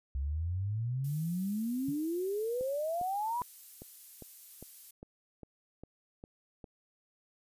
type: exponential sweep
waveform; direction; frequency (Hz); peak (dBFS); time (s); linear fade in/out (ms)
sine; up; 65.3 to 1000; -31; 0.15-3.42; 0
type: noise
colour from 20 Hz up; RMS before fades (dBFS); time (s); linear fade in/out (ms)
violet; -49; 1.04-4.91; 5
type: tone with exponential decay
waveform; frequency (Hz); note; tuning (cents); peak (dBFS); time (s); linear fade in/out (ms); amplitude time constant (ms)
sine; 149.7; D3; +33; -33; 1.88-1.99; 5; 23
type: click train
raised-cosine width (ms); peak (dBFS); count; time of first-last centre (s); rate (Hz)
2; -33; 11; 2.61-6.642; 2.48
effects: resampled to 32000 Hz